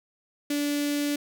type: tone with notch filter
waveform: sawtooth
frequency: 290 Hz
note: D4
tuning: 22 cents flat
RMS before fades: -27 dBFS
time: 0.5-1.16 s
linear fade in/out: 5 ms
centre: 970 Hz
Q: 0.53
effects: none